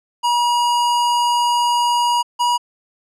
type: tone pair in turn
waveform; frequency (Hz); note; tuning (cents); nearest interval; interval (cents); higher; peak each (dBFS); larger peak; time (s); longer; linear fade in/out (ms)
square; 959 / 964.6; A#5 / B5; +49 / -41; unison; 10; second; -15; neither; 0.23-2.23 / 2.39-2.58; first; 20
effects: low-pass 9000 Hz 12 dB/octave